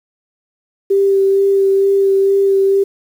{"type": "tone with vibrato", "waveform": "sine", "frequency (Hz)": 392, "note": "G4", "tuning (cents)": 0, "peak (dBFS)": -9, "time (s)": [0.9, 2.84], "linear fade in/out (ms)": 10, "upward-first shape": "sine", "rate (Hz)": 2.2, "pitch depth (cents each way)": 13, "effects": ["7-bit"]}